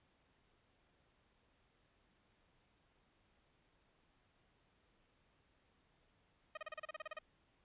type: tone bursts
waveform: 15% pulse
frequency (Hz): 622.3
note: D#5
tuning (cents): 0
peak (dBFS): -37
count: 12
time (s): 6.55-7.189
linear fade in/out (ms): 5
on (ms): 23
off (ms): 33
effects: pink hiss -75 dBFS RMS until 7.64 s + resampled to 8000 Hz